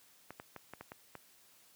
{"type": "clicks", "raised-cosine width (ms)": 0.5, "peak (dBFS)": -30, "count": 7, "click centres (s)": [0.306, 0.399, 0.563, 0.736, 0.81, 0.919, 1.153], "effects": ["white hiss -64 dBFS RMS until 1.75 s", "high-pass 80 Hz 12 dB/octave"]}